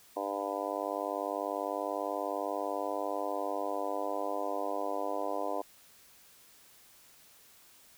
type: harmonic tone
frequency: 100.1 Hz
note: G2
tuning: 37 cents sharp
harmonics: 3 / 4 / 5 / 6 / 7 / 8 / 9 / 10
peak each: -41 / -42 / -39 / -38 / -38 / -43 / -43 / -41 dBFS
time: 0.16-5.62 s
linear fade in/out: 10 ms
effects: white hiss -59 dBFS RMS until 7.97 s